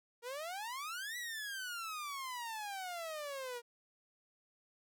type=exponential two-way sweep; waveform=sawtooth; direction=up then down; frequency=461.6 to 1975.5 to 469.1 Hz; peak=-37 dBFS; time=0.22-3.62 s; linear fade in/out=50 ms; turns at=1.17 s; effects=none